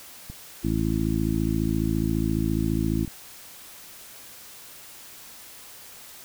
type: click train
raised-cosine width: 5 ms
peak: -25 dBFS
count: 9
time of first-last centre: 0.3-3.078 s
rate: 2.88 Hz
type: harmonic tone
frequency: 54.6 Hz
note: A1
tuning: 13 cents flat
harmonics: 1 / 2 / 3 / 4 / 5 / 6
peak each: -29 / -29 / -29 / -29 / -29 / -29 dBFS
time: 0.63-3.06 s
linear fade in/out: 20 ms
effects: white hiss -45 dBFS RMS until 6.24 s